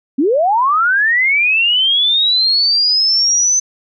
sine linear sweep, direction up, 245.2 to 6160 Hz, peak -10 dBFS, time 0.18-3.6 s, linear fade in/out 10 ms, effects none

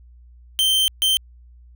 45% pulse tone bursts at uneven times, 3121 Hz, G7, 8 cents flat, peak -15 dBFS, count 2, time 0.59-0.88 / 1.02-1.17 s, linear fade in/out 0 ms, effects added 60 Hz sine -44 dBFS peak until 1.75 s

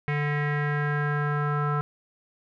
square tone with low-pass filter sweep, 146.83 Hz, D3, in tune, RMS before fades -26 dBFS, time 0.08-1.81 s, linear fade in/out 0 ms, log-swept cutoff 2100 to 1300 Hz, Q 5.3, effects none

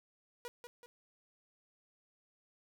sawtooth tone with echo, 481.8 Hz, B4, 43 cents flat, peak -38 dBFS, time 0.45-0.48 s, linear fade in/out 0 ms, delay 190 ms, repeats 2, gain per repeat -6 dB, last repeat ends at 0.86 s, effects none

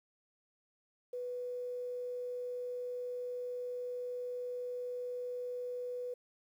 sine tone with quantisation, 493.9 Hz, B4, in tune, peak -37 dBFS, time 1.13-6.14 s, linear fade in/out 5 ms, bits 11, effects none

